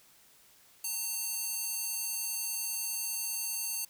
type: tone with high-pass filter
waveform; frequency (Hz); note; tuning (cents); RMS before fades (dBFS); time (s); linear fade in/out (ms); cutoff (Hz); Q
square; 905; A5; +48; -35; 0.84-3.85; 5; 7400; 0.74
effects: white hiss -61 dBFS RMS until 3.89 s